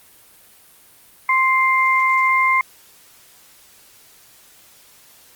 sine tone pair together, 1049.3 / 2100 Hz, C6 / C7, +5 / +6 cents, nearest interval octave, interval 1201 cents, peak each -16 dBFS, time 1.29-2.61 s, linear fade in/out 2 ms, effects white hiss -49 dBFS RMS until 5.35 s + Opus 32 kbps

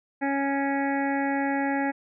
harmonic tone, 277.2 Hz, C#4, in tune, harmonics 1 / 2 / 3 / 5 / 6 / 7 / 8 / 9, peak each -26 / -33 / -29 / -42 / -34 / -35 / -40 / -47 dBFS, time 0.21-1.92 s, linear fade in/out 20 ms, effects none

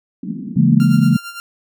white band-pass noise, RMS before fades -26 dBFS, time 0.23-0.86 s, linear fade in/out 5 ms, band 170 to 260 Hz, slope 48 dB/octave
sine chord, A# half-diminished seventh, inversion first, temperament just, 139.85 / 167.82 / 209.8 / 233.1 Hz, C#3 / E3 / G#3 / A#3, +16 / +31 / +18 / 0 cents, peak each -15 dBFS, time 0.56-1.17 s, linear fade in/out 10 ms
sawtooth tone with tremolo, 1390 Hz, F6, 9 cents flat, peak -23 dBFS, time 0.8-1.4 s, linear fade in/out 0 ms, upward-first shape sine, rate 8.9 Hz, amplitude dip 65%
effects none

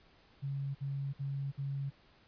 sine tone bursts, 138.59 Hz, C#3, in tune, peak -34 dBFS, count 4, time 0.42-1.905 s, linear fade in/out 20 ms, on 330 ms, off 55 ms, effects pink hiss -64 dBFS RMS until 2.27 s + resampled to 11025 Hz

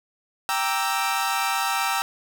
sawtooth chord, E half-diminished seventh, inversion first, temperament equal, 784 / 932.3 / 1174.7 / 1318.5 Hz, G5 / Bb5 / D6 / E6, 0 / 0 / 0 / 0 cents, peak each -23 / -24 / -29 / -23 dBFS, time 0.49-2.02 s, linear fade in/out 0 ms, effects none

